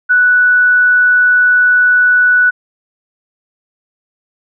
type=tone; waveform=sine; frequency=1480 Hz; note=F#6; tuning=in tune; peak=-6 dBFS; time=0.09-2.51 s; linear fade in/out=20 ms; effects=none